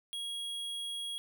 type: tone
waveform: square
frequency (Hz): 3300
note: G#7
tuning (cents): -12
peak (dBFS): -37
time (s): 0.13-1.18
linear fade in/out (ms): 0
effects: none